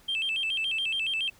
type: tone with vibrato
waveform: sine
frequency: 2894 Hz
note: F#7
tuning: 39 cents flat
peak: -25 dBFS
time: 0.08-1.3 s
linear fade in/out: 10 ms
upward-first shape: square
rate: 7.1 Hz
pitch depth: 160 cents each way
effects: tanh soft clip ceiling -23 dBFS + pink hiss -58 dBFS RMS until 1.39 s